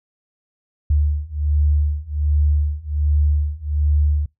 sine beating tone pair, 73.42 / 74.72 Hz, D2 / D2, 0 / +30 cents, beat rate 1.3 Hz, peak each -19 / -18 dBFS, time 0.9-4.26 s, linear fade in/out 5 ms, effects noise-tail reverb RT60 0.2 s tail -25 dB re dry

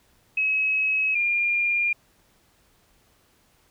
sine tone pair in turn, 2562 / 2406 Hz, E7 / D7, -50 / +41 cents, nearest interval minor second, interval 109 cents, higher first, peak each -20 dBFS, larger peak neither, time 0.37-1.15 / 1.15-1.93 s, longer neither, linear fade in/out 5 ms, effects pink hiss -62 dBFS RMS until 3.7 s

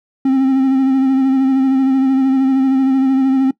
triangle tone with vibrato, 265.9 Hz, C4, 28 cents sharp, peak -8 dBFS, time 0.25-3.51 s, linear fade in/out 5 ms, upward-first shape sine, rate 13 Hz, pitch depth 30 cents each way, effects noise-tail reverb RT60 0.1 s tail -20 dB re dry

